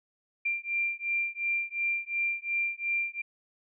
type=beating tone pair; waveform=sine; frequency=2374 / 2376.8 Hz; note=D7 / D7; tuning=+18 / +20 cents; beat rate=2.8 Hz; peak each=-31 dBFS; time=0.45-3.22 s; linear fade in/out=10 ms; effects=none